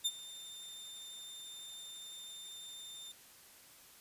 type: tone with ADSR envelope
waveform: sawtooth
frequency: 3606 Hz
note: A7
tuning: 42 cents sharp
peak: -26 dBFS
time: 0.04-3.12 s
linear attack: 18 ms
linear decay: 47 ms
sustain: -18 dB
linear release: 5 ms
effects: white hiss -59 dBFS RMS until 4 s + resampled to 32000 Hz